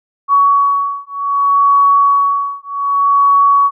sine beating tone pair, 1124 / 1124.64 Hz, C#6 / C#6, +24 / +25 cents, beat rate 0.64 Hz, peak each -12 dBFS, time 0.28-3.71 s, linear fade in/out 50 ms, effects none

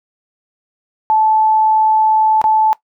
sine tone with dropouts, 871 Hz, A5, 18 cents flat, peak -9 dBFS, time 1.1-2.73 s, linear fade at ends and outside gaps 0 ms, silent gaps 2.415-2.441 s, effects noise-tail reverb RT60 0.1 s tail -19 dB re dry

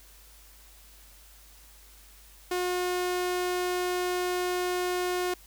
sawtooth tone, 360 Hz, F#4, 47 cents flat, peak -23 dBFS, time 2.51-5.34 s, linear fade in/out 5 ms, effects added 50 Hz sine -54 dBFS peak until 5.46 s + white hiss -55 dBFS RMS until 5.46 s

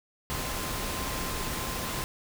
sine tone in noise, 1041 Hz, C6, 9 cents flat, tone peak -41 dBFS, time 0.3-2.04 s, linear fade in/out 0 ms, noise pink, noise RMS -33 dBFS, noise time 0.3-2.04 s, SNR -11 dB, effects none

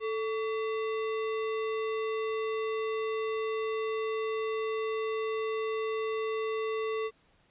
sine tone with sample-and-hold, 440 Hz, A4, in tune, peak -29 dBFS, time 0-7.11 s, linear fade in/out 50 ms, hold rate 1575 Hz, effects pink hiss -66 dBFS RMS until 7.5 s + resampled to 8000 Hz

